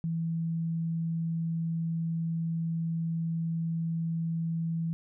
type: tone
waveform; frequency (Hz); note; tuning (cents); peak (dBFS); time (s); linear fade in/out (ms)
sine; 164.81; E3; 0; -28; 0.04-4.93; 0
effects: none